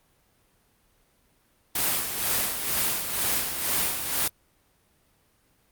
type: noise with tremolo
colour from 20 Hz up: white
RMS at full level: -24 dBFS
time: 1.75-4.28 s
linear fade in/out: 5 ms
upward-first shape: sine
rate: 2.1 Hz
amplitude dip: 55%
effects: pink hiss -65 dBFS RMS until 5.71 s + Opus 32 kbps

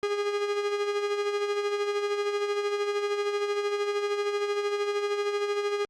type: tone with tremolo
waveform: 45% pulse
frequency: 409.6 Hz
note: G#4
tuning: 24 cents flat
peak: -24 dBFS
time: 0.03-5.85 s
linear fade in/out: 0 ms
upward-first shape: sine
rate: 13 Hz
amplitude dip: 50%
effects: low-pass 5000 Hz 12 dB/octave + Opus 48 kbps

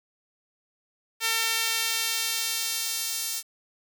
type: tone with high-pass filter sweep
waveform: sawtooth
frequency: 452.1 Hz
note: A4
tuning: 47 cents sharp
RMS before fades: -28 dBFS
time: 1.2-3.43 s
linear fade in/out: 50 ms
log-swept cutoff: 2000 to 6000 Hz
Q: 0.77
effects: 8-bit

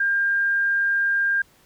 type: tone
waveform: sine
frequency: 1602 Hz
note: G6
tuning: 37 cents sharp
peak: -18 dBFS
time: 0-1.42 s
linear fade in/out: 5 ms
effects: pink hiss -57 dBFS RMS until 1.65 s

